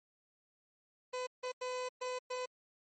30% pulse tone bursts at uneven times, 504 Hz, B4, 35 cents sharp, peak -34 dBFS, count 5, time 1.13-1.27 / 1.43-1.52 / 1.61-1.89 / 2.01-2.19 / 2.3-2.46 s, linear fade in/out 10 ms, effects MP3 32 kbps

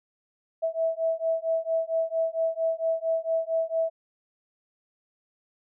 sine beating tone pair, 651 / 655.4 Hz, E5 / E5, -22 / -10 cents, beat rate 4.4 Hz, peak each -27 dBFS, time 0.62-3.9 s, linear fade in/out 20 ms, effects none

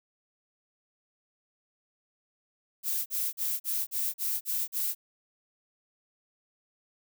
violet noise bursts, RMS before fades -30 dBFS, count 8, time 2.83-4.95 s, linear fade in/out 50 ms, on 230 ms, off 40 ms, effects none

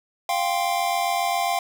square chord, F suspended second, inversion none, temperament just, 698.5 / 785.8 / 1047.7 Hz, F5 / G5 / C6, 0 / +4 / +2 cents, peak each -25 / -26 / -30 dBFS, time 0.29-1.59 s, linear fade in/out 2 ms, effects none

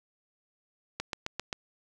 click train, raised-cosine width 0.2 ms, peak -15 dBFS, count 5, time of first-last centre 1-1.528 s, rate 7.57 Hz, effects none

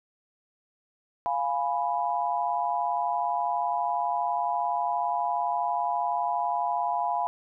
sine chord, F diminished, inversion none, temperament equal, 698.5 / 830.6 / 987.8 Hz, F5 / Ab5 / Cb6, 0 / 0 / 0 cents, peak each -29 dBFS, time 1.26-7.27 s, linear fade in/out 0 ms, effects none

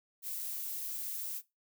violet noise, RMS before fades -39 dBFS, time 0.22-1.42 s, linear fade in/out 50 ms, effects noise-tail reverb RT60 0.2 s tail -18 dB re dry

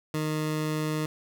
20% pulse tone, 154.5 Hz, D#3, 12 cents flat, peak -22 dBFS, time 0.14-1.06 s, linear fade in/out 2 ms, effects none

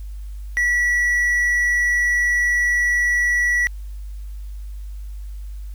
triangle tone, 1944 Hz, B6, 28 cents flat, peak -14 dBFS, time 0.57-3.67 s, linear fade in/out 0 ms, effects added 50 Hz sine -29 dBFS peak until 5.74 s + white hiss -56 dBFS RMS until 5.74 s

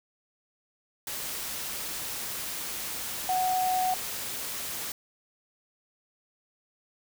sine tone in noise, 741 Hz, F#5, 2 cents sharp, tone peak -24 dBFS, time 3.29-3.94 s, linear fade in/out 2 ms, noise white, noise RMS -35 dBFS, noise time 1.07-4.92 s, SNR +8 dB, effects none

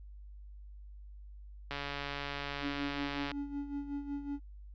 click train, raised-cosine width 0.3 ms, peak -22 dBFS, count 229, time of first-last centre 1.71-3.316 s, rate 142 Hz
triangle tone with tremolo, 284.3 Hz, C#4, 44 cents sharp, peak -32 dBFS, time 2.61-4.4 s, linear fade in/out 50 ms, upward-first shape sine, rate 5.4 Hz, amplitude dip 65%
effects added 50 Hz sine -47 dBFS peak until 4.74 s + resampled to 16000 Hz

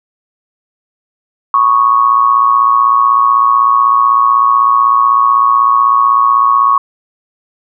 sine tone with amplitude modulation, 1108.7 Hz, C#6, in tune, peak -3 dBFS, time 1.54-6.78 s, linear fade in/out 2 ms, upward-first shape sine, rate 116 Hz, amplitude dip 65%, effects none

